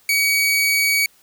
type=tone; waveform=sawtooth; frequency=2260 Hz; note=C#7; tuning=33 cents sharp; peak=-12 dBFS; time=0.09-1.06 s; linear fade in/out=2 ms; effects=white hiss -55 dBFS RMS until 1.22 s